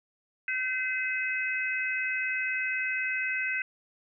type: harmonic tone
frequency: 512 Hz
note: C5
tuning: 38 cents flat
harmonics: 3 / 4 / 5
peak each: -32 / -32 / -32 dBFS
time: 0.48-3.62 s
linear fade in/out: 2 ms
effects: none